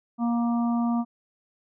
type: harmonic tone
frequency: 235.7 Hz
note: A#3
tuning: 19 cents sharp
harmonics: 1 / 3 / 4 / 5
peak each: -22 / -33 / -37 / -37 dBFS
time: 0.18-1.05 s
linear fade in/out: 50 ms
effects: none